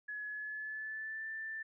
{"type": "tone with pitch glide", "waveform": "sine", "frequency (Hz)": [1695, 1772.1], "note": ["G#6", "A6"], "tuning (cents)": [35, 12], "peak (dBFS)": -39, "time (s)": [0.08, 1.63], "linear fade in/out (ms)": 10, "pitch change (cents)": 77, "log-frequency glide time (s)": [0.27, 1.27], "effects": []}